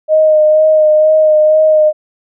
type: tone with vibrato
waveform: sine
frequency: 619 Hz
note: D#5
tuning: 9 cents flat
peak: -5 dBFS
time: 0.08-1.93 s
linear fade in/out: 50 ms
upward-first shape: sine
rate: 2.1 Hz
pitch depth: 19 cents each way
effects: none